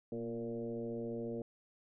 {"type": "tone with frequency modulation", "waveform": "sine", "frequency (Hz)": 349.2, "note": "F4", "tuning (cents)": 0, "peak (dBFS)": -37, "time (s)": [0.12, 1.42], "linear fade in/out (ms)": 2, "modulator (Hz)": 114, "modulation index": 1.7, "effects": []}